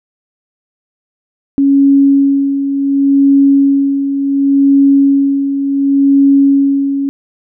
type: tone with tremolo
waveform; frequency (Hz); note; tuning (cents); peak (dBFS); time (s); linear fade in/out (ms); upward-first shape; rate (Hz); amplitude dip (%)
sine; 277.2; C#4; 0; -4; 1.58-7.09; 0; sine; 0.69; 60
effects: none